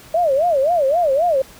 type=tone with vibrato; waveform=sine; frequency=614 Hz; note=D#5; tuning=23 cents flat; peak=-13 dBFS; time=0.14-1.42 s; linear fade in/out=5 ms; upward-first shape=sine; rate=3.8 Hz; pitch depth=260 cents each way; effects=pink hiss -43 dBFS RMS until 1.59 s